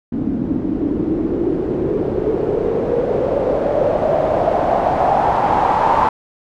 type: noise with low-pass filter sweep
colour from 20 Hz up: white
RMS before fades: -17 dBFS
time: 0.12-6.09 s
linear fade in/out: 5 ms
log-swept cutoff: 260 to 940 Hz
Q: 4.9
effects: none